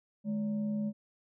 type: tone with frequency modulation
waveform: sine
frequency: 210 Hz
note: G#3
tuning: 19 cents sharp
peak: -30 dBFS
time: 0.24-0.93 s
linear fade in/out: 50 ms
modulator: 359 Hz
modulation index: 0.35
effects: none